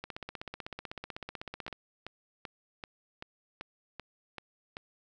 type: two click trains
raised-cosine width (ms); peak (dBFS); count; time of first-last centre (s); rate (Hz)
0.3; -24 / -23; 9 / 28; 1.68-4.769 / 0.04-1.728; 2.59 / 16
effects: none